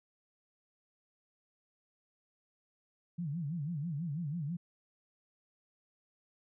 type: tone with vibrato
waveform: sine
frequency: 157.1 Hz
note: D#3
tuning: 17 cents sharp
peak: -34 dBFS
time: 3.18-4.57 s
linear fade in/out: 10 ms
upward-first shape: sine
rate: 6.1 Hz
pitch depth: 210 cents each way
effects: none